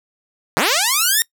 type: linear sweep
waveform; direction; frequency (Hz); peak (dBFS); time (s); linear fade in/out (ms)
5% pulse; up; 130 to 1870; -3; 0.57-1.22; 0
effects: noise-tail reverb RT60 0.1 s tail -23 dB re dry